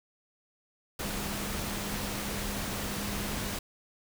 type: tone in noise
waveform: sine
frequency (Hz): 202.5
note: G#3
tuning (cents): -43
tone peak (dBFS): -39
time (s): 1.03-3.55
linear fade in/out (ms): 5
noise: pink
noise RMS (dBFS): -35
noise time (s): 0.99-3.59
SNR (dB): -7
effects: none